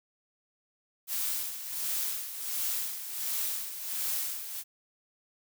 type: noise with tremolo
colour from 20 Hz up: blue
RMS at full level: -31 dBFS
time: 1.07-4.64 s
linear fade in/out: 50 ms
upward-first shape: sine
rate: 1.4 Hz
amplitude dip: 65%
effects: none